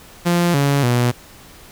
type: tone with pitch steps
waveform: sawtooth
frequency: 173.5 / 141 / 121.8 Hz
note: F3 / C#3 / B2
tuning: -11 / +30 / -24 cents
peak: -10 dBFS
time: 0.25-1.12 s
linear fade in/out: 20 ms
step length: 290 ms
effects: pink hiss -43 dBFS RMS until 1.71 s